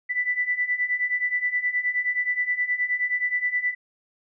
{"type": "beating tone pair", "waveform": "sine", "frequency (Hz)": [1975.5, 1985], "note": ["B6", "B6"], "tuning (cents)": [0, 8], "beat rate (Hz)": 9.5, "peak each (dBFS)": [-27, -24], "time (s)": [0.09, 3.75], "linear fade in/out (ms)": 20, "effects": []}